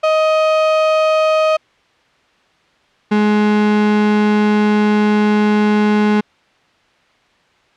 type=tone pair in turn; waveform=35% pulse; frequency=627 / 210.2 Hz; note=D#5 / G#3; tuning=+13 / +21 cents; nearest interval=octave + perfect fifth; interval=1892 cents; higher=first; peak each=-9 dBFS; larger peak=neither; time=0.03-1.57 / 3.11-6.21 s; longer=second; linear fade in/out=10 ms; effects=white hiss -54 dBFS RMS until 7.76 s + low-pass 3000 Hz 12 dB/octave